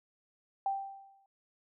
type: tone with exponential decay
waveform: sine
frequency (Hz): 784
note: G5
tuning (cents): 0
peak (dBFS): -27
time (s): 0.66-1.26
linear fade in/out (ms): 2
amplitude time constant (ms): 130
effects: none